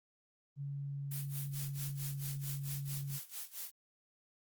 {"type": "tone with pitch glide", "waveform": "sine", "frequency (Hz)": [140.7, 139.57], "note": ["C#3", "C#3"], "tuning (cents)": [26, 12], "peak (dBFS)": -38, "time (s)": [0.56, 3.2], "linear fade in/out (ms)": 50, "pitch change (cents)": -14, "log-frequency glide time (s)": [0.67, 1.53]}
{"type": "noise with tremolo", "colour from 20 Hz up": "blue", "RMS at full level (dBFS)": -42, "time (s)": [1.11, 3.71], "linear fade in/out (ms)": 5, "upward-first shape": "sine", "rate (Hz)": 4.5, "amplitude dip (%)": 90}
{"effects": ["Opus 32 kbps"]}